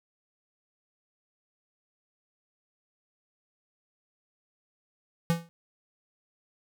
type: tone with exponential decay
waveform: square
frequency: 168.1 Hz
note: E3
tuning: 34 cents sharp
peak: -20 dBFS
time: 5.3-5.49 s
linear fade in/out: 0 ms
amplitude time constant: 41 ms
effects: none